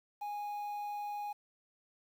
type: tone with quantisation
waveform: triangle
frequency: 826 Hz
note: G#5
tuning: 10 cents flat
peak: -35 dBFS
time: 0.21-1.33 s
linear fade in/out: 10 ms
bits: 10
effects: none